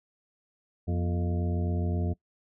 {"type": "harmonic tone with a mistuned harmonic", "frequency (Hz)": 87.5, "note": "F2", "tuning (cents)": 4, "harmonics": [1, 2, 3, 4, 5, 7, 8], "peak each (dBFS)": [-27, -33, -37, -39, -41, -44, -45], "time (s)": [0.87, 2.14], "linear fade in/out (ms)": 20, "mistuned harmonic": 3, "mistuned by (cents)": -110, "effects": ["noise-tail reverb RT60 0.1 s tail -21 dB re dry"]}